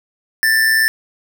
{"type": "tone with amplitude modulation", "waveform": "square", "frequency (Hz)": 1772, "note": "A6", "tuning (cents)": 12, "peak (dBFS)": -10, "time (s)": [0.43, 0.88], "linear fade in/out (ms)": 0, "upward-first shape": "sine", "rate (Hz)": 121, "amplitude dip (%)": 45, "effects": []}